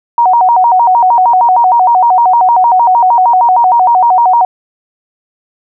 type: tone with vibrato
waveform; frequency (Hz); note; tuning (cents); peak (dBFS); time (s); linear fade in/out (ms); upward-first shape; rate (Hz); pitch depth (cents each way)
sine; 836; G#5; +11; -4; 0.18-4.45; 2; square; 6.5; 210
effects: none